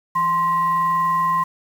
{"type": "tone with frequency modulation", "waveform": "sine", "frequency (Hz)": 1046.5, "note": "C6", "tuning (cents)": 0, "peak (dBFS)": -16, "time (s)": [0.15, 1.44], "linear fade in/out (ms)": 10, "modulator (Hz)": 879, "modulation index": 0.33, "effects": ["7-bit"]}